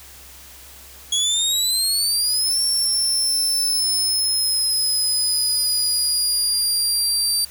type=exponential two-way sweep; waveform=25% pulse; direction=up then down; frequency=3322 to 5450 to 4666 Hz; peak=-13 dBFS; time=1.12-7.45 s; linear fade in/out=5 ms; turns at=2.61 s; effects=added 66 Hz sine -48 dBFS peak until 7.5 s + white hiss -43 dBFS RMS until 7.5 s